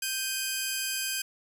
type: tone pair together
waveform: 10% pulse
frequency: 1568 / 2491 Hz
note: G6 / D#7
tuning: 0 / +1 cents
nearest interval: minor sixth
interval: 801 cents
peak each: -24 / -23 dBFS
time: 0.02-1.22 s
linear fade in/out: 5 ms
effects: none